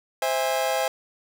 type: chord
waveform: 40% pulse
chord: C augmented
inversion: none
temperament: just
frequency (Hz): 523.3 / 654.1 / 817.6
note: C5 / E5 / G#5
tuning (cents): 0 / -14 / -27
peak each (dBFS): -26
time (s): 0.22-0.88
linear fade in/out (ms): 2
effects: none